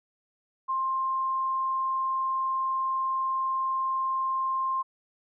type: tone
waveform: sine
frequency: 1056 Hz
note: C6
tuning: 16 cents sharp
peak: -25 dBFS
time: 0.68-4.83 s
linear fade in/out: 20 ms
effects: none